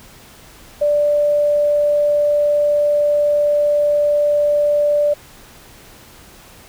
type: tone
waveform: sine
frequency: 587.3 Hz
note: D5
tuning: in tune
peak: -12 dBFS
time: 0.81-5.14 s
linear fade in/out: 10 ms
effects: pink hiss -43 dBFS RMS until 6.68 s

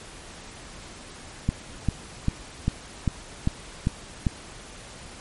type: click train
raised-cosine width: 5 ms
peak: -9 dBFS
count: 8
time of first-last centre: 1.49-4.268 s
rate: 2.52 Hz
effects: pink hiss -43 dBFS RMS until 5.2 s + MP3 48 kbps

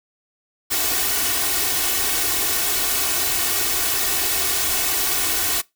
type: noise with comb filter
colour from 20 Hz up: white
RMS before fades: -21 dBFS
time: 0.7-5.62 s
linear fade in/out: 20 ms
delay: 2.7 ms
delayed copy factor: +0.9
effects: noise-tail reverb RT60 0.2 s tail -22 dB re dry

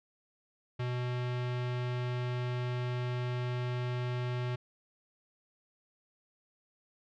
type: tone with low-pass filter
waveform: square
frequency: 123.8 Hz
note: B2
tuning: 5 cents sharp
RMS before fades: -34 dBFS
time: 0.79-4.56 s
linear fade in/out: 10 ms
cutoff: 3200 Hz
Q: 1.2
effects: none

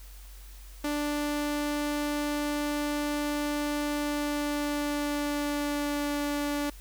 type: tone with pitch glide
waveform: sawtooth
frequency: 293.7 to 290.2 Hz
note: D4 to D4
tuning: 0 to -21 cents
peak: -24 dBFS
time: 0.84-6.7 s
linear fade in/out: 5 ms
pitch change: -21 cents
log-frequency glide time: 3.83-6.11 s
effects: added 47 Hz sine -44 dBFS peak until 6.8 s + white hiss -54 dBFS RMS until 6.8 s

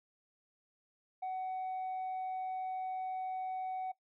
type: tone with tanh clipping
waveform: triangle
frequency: 749 Hz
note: F#5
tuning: 21 cents sharp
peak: -36 dBFS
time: 1.22-3.92 s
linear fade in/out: 10 ms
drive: 6 dB
effects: noise-tail reverb RT60 0.1 s tail -18 dB re dry

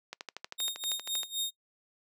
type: click train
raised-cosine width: 0.2 ms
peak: -21 dBFS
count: 15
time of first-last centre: 0.13-1.232 s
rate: 12.7 Hz
type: tone with tremolo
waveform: sawtooth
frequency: 3699 Hz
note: A#7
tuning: 14 cents flat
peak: -26 dBFS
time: 0.58-1.51 s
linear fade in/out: 20 ms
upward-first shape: sine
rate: 3.9 Hz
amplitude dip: 90%
effects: noise-tail reverb RT60 0.1 s tail -25 dB re dry + high-pass 400 Hz 12 dB/octave

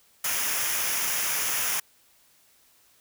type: noise with comb filter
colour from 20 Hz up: white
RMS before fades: -27 dBFS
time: 0.24-1.8 s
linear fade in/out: 5 ms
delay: 0.24 ms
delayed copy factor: -0.6
effects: white hiss -61 dBFS RMS until 3 s

